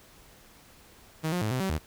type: tone with pitch steps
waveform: sawtooth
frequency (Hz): 158.3 / 178.5 / 107.5 / 128.2 / 191.5 / 77.9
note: D#3 / F3 / A2 / C3 / G3 / D#2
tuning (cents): +30 / +38 / -40 / -35 / -40 / +3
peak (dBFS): -23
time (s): 1.23-1.788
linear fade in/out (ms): 20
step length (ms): 93
effects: pink hiss -55 dBFS RMS until 1.86 s